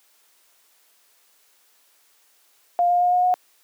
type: tone with pitch steps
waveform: sine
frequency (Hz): 702 / 708.1 / 714.3 / 720.5 / 726.8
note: F5 / F5 / F5 / F#5 / F#5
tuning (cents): +9 / +24 / +39 / -46 / -31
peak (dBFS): -15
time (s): 2.79-3.34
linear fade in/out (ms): 0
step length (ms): 110
effects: white hiss -60 dBFS RMS until 3.63 s + high-pass 400 Hz 12 dB/octave